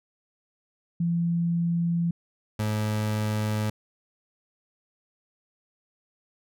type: tone pair in turn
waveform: sine / 30% pulse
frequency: 170 / 107.09 Hz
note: F3 / A2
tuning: -46 / -46 cents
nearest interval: minor sixth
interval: 800 cents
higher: first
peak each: -22 dBFS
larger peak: neither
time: 1-2.11 / 2.59-3.7 s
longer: neither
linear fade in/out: 5 ms
effects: none